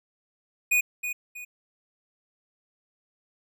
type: tone with echo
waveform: square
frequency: 2475 Hz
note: D#7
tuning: 10 cents flat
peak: -20 dBFS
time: 0.71-0.81 s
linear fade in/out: 10 ms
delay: 320 ms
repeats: 2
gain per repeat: -9 dB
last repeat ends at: 1.45 s
effects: none